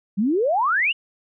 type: exponential sweep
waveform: sine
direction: up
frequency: 185 to 2991 Hz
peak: -17 dBFS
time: 0.17-0.93 s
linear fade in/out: 20 ms
effects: none